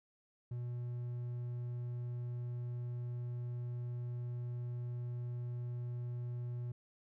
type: tone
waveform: triangle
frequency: 121.4 Hz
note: B2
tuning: 29 cents flat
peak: -36 dBFS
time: 0.51-6.72 s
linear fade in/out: 5 ms
effects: none